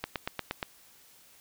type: click train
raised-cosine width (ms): 0.3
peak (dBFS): -15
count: 6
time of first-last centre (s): 0.04-0.628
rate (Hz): 8.5
effects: white hiss -58 dBFS RMS until 1.4 s